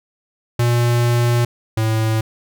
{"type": "tone pair in turn", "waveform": "square", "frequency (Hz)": [119.7, 110.69], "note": ["A#2", "A2"], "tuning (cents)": [46, 11], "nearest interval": "minor second", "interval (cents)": 135, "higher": "first", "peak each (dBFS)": [-14, -16], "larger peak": "first", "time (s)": [[0.59, 1.45], [1.77, 2.21]], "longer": "first", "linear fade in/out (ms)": 5, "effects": []}